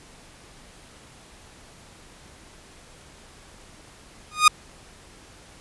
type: tone with exponential growth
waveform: sawtooth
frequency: 1232 Hz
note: D#6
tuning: 17 cents flat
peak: -4 dBFS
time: 4.31-4.48 s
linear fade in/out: 5 ms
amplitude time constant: 35 ms
effects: pink hiss -49 dBFS RMS until 5.6 s + resampled to 24000 Hz